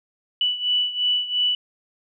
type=beating tone pair; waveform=sine; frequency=2963 / 2965.9 Hz; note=F#7 / F#7; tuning=+2 / +3 cents; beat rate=2.9 Hz; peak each=-21 / -25 dBFS; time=0.41-1.55 s; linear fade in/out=2 ms; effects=none